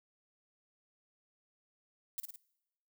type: noise with echo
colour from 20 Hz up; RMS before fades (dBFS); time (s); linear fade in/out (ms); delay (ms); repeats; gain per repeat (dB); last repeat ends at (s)
violet; -38; 2.18-2.2; 0; 53; 3; -4; 2.359
effects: noise-tail reverb RT60 0.9 s tail -23 dB re dry